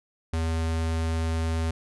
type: tone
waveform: square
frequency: 81.4 Hz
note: E2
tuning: 21 cents flat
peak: -25 dBFS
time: 0.33-1.71 s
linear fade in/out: 5 ms
effects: resampled to 24000 Hz